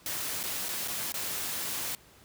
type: noise with dropouts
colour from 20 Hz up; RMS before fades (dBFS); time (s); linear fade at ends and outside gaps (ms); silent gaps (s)
white; -34; 0.06-1.95; 1; 0.431-0.437 / 0.685-0.689 / 0.877-0.882 / 1.121-1.141
effects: pink hiss -57 dBFS RMS until 2.24 s + high-pass 60 Hz 12 dB/octave